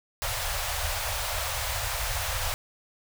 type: band-stop noise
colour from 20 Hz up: pink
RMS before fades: -30 dBFS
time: 0.22-2.54 s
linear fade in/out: 0 ms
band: 110 to 540 Hz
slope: 48 dB/octave
effects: none